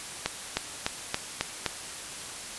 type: accelerating click train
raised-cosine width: 0.2 ms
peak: -8 dBFS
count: 6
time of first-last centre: 0.26-1.663 s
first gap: 310 ms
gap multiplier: 0.95
effects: white hiss -39 dBFS RMS until 2.58 s + resampled to 24000 Hz